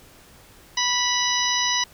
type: harmonic tone with a mistuned harmonic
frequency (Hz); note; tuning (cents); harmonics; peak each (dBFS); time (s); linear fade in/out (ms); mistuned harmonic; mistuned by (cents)
983; B5; -8; 1 / 2 / 3 / 4 / 5 / 6; -27 / -27 / -27 / -27 / -27 / -27; 0.77-1.84; 5; 5; +40
effects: pink hiss -50 dBFS RMS until 1.93 s